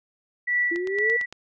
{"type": "tone with tremolo", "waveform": "sine", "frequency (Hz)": 1956, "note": "B6", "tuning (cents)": -17, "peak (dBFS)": -19, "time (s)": [0.47, 1.26], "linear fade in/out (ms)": 10, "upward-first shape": "sine", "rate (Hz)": 2, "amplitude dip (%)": 90}
{"type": "exponential sweep", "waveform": "sine", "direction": "up", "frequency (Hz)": [333, 472.1], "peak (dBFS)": -25, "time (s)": [0.71, 1.17], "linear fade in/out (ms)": 10}
{"type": "click train", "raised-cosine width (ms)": 0.2, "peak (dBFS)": -21, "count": 6, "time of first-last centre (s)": [0.76, 1.326], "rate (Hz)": 8.84}
{"effects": []}